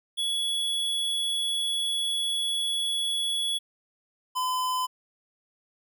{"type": "tone pair in turn", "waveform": "square", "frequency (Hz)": [3379, 1014.8], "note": ["G#7", "B5"], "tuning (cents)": [29, 47], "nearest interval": "octave + major sixth", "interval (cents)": 2082, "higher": "first", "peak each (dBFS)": [-26, -26], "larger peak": "neither", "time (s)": [[0.17, 3.59], [4.35, 4.87]], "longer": "first", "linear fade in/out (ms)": 20, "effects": []}